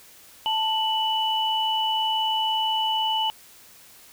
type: tone pair together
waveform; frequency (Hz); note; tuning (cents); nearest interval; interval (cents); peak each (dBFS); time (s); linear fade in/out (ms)
sine; 881 / 2966; A5 / F#7; +2 / +4; octave + major sixth; 2102; -24; 0.46-3.3; 0
effects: white hiss -50 dBFS RMS until 4.12 s